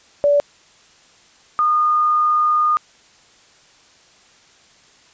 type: tone pair in turn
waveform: sine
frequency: 577 / 1222.6 Hz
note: D5 / D#6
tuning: -31 / -31 cents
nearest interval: octave + minor second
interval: 1300 cents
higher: second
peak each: -11 / -13 dBFS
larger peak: first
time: 0.24-0.4 / 1.59-2.77 s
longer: second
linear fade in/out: 0 ms
effects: white hiss -51 dBFS RMS until 5.13 s + resampled to 16000 Hz